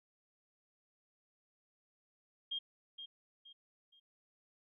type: tone with echo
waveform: sine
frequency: 3222 Hz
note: G7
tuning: 47 cents sharp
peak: -36 dBFS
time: 2.51-2.59 s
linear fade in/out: 10 ms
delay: 470 ms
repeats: 3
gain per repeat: -9 dB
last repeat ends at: 4 s
effects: none